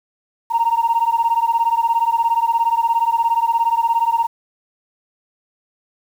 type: beating tone pair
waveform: sine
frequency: 917 / 934 Hz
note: A#5 / A#5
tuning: -29 / +3 cents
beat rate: 17 Hz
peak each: -16 / -16 dBFS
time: 0.5-4.27 s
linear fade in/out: 20 ms
effects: tanh soft clip ceiling -9 dBFS + 7-bit